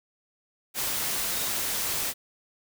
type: tone in noise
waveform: sine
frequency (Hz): 3729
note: A#7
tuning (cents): 0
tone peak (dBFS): -40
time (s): 1.3-1.52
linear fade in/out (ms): 50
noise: white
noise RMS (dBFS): -29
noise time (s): 0.74-2.14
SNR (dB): -14
effects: none